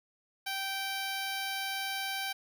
10% pulse tone, 779 Hz, G5, 11 cents flat, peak -25 dBFS, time 0.46-2.33 s, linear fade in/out 10 ms, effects none

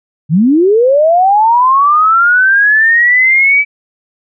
sine linear sweep, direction up, 138.6 to 2311 Hz, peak -5 dBFS, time 0.29-3.65 s, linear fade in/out 50 ms, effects none

